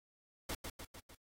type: noise with echo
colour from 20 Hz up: pink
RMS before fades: -40 dBFS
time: 0.49-0.55 s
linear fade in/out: 5 ms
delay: 150 ms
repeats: 4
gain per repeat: -4 dB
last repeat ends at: 1.15 s
effects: AAC 48 kbps